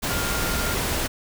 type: tone in noise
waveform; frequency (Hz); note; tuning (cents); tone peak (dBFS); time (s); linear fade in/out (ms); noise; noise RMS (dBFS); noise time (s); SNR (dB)
sine; 1404; F6; +9; -31; 0.09-0.75; 20; pink; -25; 0.02-1.08; -9
effects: none